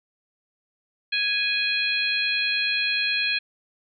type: harmonic tone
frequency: 830.6 Hz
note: G#5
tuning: in tune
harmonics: 2 / 3 / 4 / 5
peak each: -29 / -24 / -29 / -28 dBFS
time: 1.12-3.39 s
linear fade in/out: 10 ms
effects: none